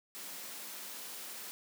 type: high-pass noise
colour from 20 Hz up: white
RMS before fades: -45 dBFS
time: 0.15-1.51 s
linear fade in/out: 0 ms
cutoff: 160 Hz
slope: 96 dB/octave
effects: none